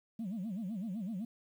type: tone with vibrato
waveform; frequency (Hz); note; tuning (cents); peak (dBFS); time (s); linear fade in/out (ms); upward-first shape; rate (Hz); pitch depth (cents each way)
sine; 203.7; G#3; -33; -34; 0.19-1.25; 5; sine; 7.9; 240
effects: tanh soft clip ceiling -34 dBFS + 11-bit